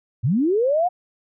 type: linear sweep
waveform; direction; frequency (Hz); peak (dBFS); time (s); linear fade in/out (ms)
sine; up; 98.8 to 740; -16; 0.23-0.89; 20
effects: none